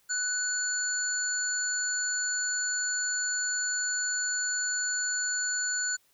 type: tone cluster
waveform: sine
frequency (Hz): 1489 / 4382 / 7030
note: F#6 / C#8 / A8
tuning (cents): +11 / -21 / -2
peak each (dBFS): -31 / -37 / -30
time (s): 0.09-5.97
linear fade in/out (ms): 20
effects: white hiss -67 dBFS RMS until 6.13 s